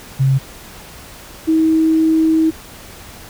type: tone pair in turn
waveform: sine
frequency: 134.4 / 319.7 Hz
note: C3 / D#4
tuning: +47 / +47 cents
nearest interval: octave + minor third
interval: 1500 cents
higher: second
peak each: -10 dBFS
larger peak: neither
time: 0.19-0.39 / 1.47-2.51 s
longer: second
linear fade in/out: 20 ms
effects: pink hiss -37 dBFS RMS until 3.29 s